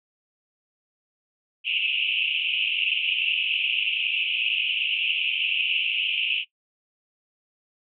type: band-pass noise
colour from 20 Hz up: white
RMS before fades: -25 dBFS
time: 1.64-6.45 s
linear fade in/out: 50 ms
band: 2500 to 3000 Hz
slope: 96 dB/octave
effects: noise-tail reverb RT60 0.1 s tail -18 dB re dry